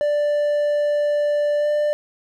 triangle tone with pitch glide, 588 to 594.1 Hz, D5 to D5, +2 to +20 cents, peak -15 dBFS, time 0.01-1.93 s, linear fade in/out 0 ms, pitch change +18 cents, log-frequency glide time 1.58-1.68 s, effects none

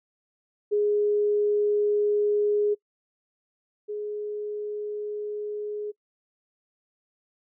sine tone pair in turn, 415.3 / 418.4 Hz, G#4 / G#4, 0 / +13 cents, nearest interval unison, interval 13 cents, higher second, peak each -20 / -29 dBFS, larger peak first, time 0.71-2.75 / 3.88-5.92 s, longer neither, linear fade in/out 20 ms, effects noise-tail reverb RT60 0.1 s tail -25 dB re dry

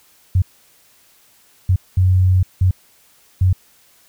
sine tone bursts at uneven times, 92.5 Hz, F#2, in tune, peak -10 dBFS, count 5, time 0.35-0.42 / 1.69-1.76 / 1.97-2.43 / 2.61-2.71 / 3.41-3.53 s, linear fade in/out 5 ms, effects white hiss -53 dBFS RMS until 4.08 s

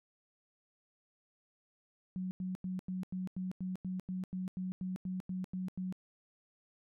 sine tone bursts, 185 Hz, F#3, in tune, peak -35 dBFS, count 16, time 2.16-5.925 s, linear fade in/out 0 ms, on 150 ms, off 91 ms, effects none

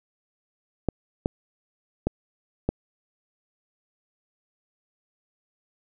clicks, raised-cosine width 2 ms, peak -9 dBFS, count 4, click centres 0.887 / 1.259 / 2.07 / 2.69 s, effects none

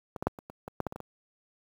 clicks, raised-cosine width 1 ms, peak -23 / -19 / -10 / -29 / -28 / -24 / -15 / -17 / -25 / -26 / -25 dBFS, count 11, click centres 0.162 / 0.225 / 0.27 / 0.388 / 0.499 / 0.679 / 0.803 / 0.867 / 0.924 / 0.96 / 1.003 s, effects high-pass 60 Hz 12 dB/octave + 8-bit

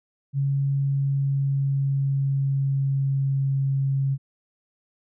sine tone with pitch glide, 138.59 to 136.45 Hz, C#3 to C#3, 0 to -27 cents, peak -20 dBFS, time 0.33-4.18 s, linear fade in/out 50 ms, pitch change -27 cents, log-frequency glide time 0.79-3.52 s, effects none

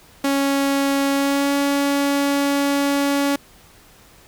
sawtooth tone with pitch glide, 277.2 to 281.7 Hz, C#4 to C#4, 0 to +28 cents, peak -13 dBFS, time 0.24-3.36 s, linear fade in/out 5 ms, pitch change +28 cents, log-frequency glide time 1.12-1.54 s, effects pink hiss -49 dBFS RMS until 4.27 s

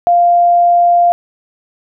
sine tone, 697 Hz, F5, 4 cents flat, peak -6 dBFS, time 0.07-1.12 s, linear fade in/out 0 ms, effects none

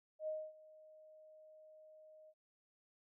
sine tone with ADSR envelope, 622.3 Hz, D#5, in tune, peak -37 dBFS, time 0.19-2.34 s, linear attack 85 ms, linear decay 250 ms, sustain -21 dB, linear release 51 ms, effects none

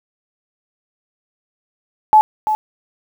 sine tone with echo, 860 Hz, A5, 40 cents flat, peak -5 dBFS, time 2.13-2.21 s, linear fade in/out 0 ms, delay 340 ms, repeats 1, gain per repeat -9 dB, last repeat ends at 2.55 s, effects 7-bit

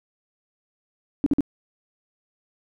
sine tone bursts, 284.1 Hz, C#4, 43 cents sharp, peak -15 dBFS, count 3, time 1.24-1.407 s, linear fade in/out 0 ms, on 23 ms, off 49 ms, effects none

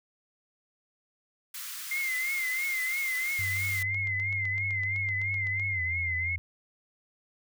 white high-pass noise, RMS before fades -39 dBFS, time 1.54-3.83 s, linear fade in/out 5 ms, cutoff 1100 Hz, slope 48 dB/octave
sine tone with vibrato, 2093 Hz, C7, in tune, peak -28 dBFS, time 1.91-6.36 s, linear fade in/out 5 ms, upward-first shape triangle, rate 3 Hz, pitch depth 83 cents each way
click train, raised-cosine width 0.2 ms, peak -30 dBFS, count 19, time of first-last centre 3.31-5.597 s, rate 7.87 Hz
sine tone with pitch glide, 98 to 85.31 Hz, G2 to F2, 0 to -40 cents, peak -34 dBFS, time 3.39-6.38 s, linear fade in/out 0 ms, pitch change -240 cents, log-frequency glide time 5.72-5.83 s
effects none

